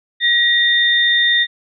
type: tone pair together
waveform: sine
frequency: 1902 / 3628 Hz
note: A#6 / A#7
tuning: +34 / -48 cents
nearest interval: major seventh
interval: 1118 cents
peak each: -14 dBFS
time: 0.2-1.47 s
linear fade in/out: 50 ms
effects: none